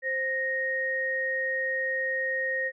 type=tone pair together; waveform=sine; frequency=524.2 / 1864.7 Hz; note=C5 / A#6; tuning=+3 / 0 cents; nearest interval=octave + minor seventh; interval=2197 cents; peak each=-32 / -27 dBFS; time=0.02-2.72 s; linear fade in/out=50 ms; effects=none